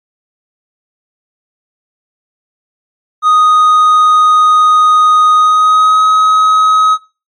triangle tone with pitch glide, 1244.5 to 1269.9 Hz, D#6 to D#6, 0 to +35 cents, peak -3 dBFS, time 3.22-6.98 s, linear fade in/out 50 ms, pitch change +35 cents, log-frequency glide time 5.36-6.04 s, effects noise-tail reverb RT60 0.3 s tail -17 dB re dry + MP3 48 kbps

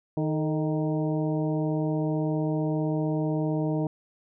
harmonic tone with a mistuned harmonic, 155.56 Hz, D#3, in tune, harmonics 1 / 2 / 3 / 4 / 5 / 6, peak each -27 / -28 / -34 / -34 / -41 / -42 dBFS, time 0.17-3.87 s, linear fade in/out 2 ms, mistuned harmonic 3, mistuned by -69 cents, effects none

